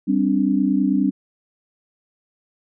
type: chord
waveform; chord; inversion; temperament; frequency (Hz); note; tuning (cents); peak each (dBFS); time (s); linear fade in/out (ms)
sine; G suspended fourth; none; equal with one note detuned; 196 / 261.6 / 291.1; G3 / C4 / D4; 0 / 0 / -15; -20; 0.07-1.11; 20
effects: none